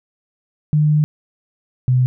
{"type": "tone pair in turn", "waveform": "sine", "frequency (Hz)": [151.1, 126.84], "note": ["D3", "B2"], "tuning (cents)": [50, 47], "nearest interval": "minor third", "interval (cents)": 303, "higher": "first", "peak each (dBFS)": -11, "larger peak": "neither", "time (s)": [[0.73, 1.04], [1.88, 2.06]], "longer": "first", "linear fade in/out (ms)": 0, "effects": []}